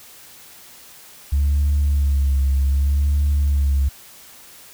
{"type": "tone with vibrato", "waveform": "sine", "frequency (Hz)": 70.1, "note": "C#2", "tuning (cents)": 20, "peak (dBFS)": -13, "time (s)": [1.32, 3.89], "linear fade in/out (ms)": 10, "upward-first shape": "sine", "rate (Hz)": 0.65, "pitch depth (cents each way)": 53, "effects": ["tanh soft clip ceiling -12 dBFS", "white hiss -44 dBFS RMS until 4.73 s"]}